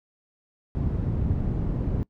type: low-pass noise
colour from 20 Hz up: white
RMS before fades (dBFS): -26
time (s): 0.75-2.03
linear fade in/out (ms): 0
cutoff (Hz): 150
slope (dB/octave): 12
effects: noise-tail reverb RT60 0.1 s tail -22 dB re dry